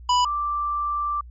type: tone pair in turn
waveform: square / sine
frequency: 987.8 / 1174.7 Hz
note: B5 / D6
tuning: 0 / 0 cents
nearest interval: minor third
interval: 300 cents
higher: second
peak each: -17 / -22 dBFS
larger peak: first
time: 0.09-0.25 / 0.25-1.21 s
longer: second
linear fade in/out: 5 ms
effects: added 60 Hz sine -39 dBFS peak until 1.3 s + MP3 32 kbps